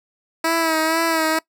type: tone with vibrato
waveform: 10% pulse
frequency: 323.6 Hz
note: E4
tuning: 32 cents flat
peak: -9 dBFS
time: 0.44-1.39 s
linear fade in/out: 5 ms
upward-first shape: sine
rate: 2.1 Hz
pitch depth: 42 cents each way
effects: noise-tail reverb RT60 0.1 s tail -22 dB re dry